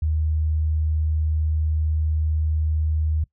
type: tone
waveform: sine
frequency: 77.78 Hz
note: D#2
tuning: in tune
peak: -19 dBFS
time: 0.02-3.24 s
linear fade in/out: 5 ms
effects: noise-tail reverb RT60 0.1 s tail -21 dB re dry